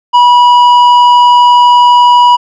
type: tone with tanh clipping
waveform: sine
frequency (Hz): 974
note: B5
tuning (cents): -24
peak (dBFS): -3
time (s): 0.13-2.37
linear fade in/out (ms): 20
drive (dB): 8
effects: none